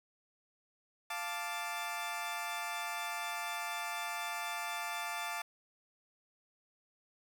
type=chord; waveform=20% pulse; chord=D minor; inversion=first; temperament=equal; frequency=698.5 / 880 / 1174.7 Hz; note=F5 / A5 / D6; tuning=0 / 0 / 0 cents; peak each=-37 / -36 / -37 dBFS; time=1.1-5.42 s; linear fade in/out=5 ms; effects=none